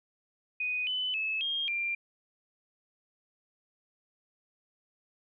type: tone with pitch steps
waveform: sine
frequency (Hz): 2490 / 3013 / 2599 / 3228 / 2379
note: D#7 / F#7 / E7 / G#7 / D7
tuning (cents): +1 / +31 / -25 / -50 / +22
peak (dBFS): -29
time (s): 0.6-1.95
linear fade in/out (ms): 5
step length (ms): 270
effects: none